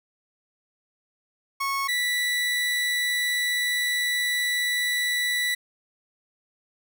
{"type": "tone pair in turn", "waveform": "30% pulse", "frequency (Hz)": [1100, 1963.8], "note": ["C#6", "B6"], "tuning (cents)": [-14, -10], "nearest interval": "minor seventh", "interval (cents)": 1004, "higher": "second", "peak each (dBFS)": [-22, -20], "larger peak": "second", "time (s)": [[1.6, 1.88], [1.88, 5.55]], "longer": "second", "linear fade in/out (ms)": 10, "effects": []}